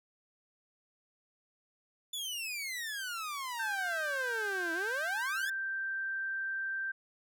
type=exponential two-way sweep; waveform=sawtooth; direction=down then up; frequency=3520 to 323.6 to 1791 Hz; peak=-33 dBFS; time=2.13-5.5 s; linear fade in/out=5 ms; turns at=4.73 s
type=tone; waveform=sine; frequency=1568 Hz; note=G6; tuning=in tune; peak=-33 dBFS; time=3.59-6.92 s; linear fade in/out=10 ms
effects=none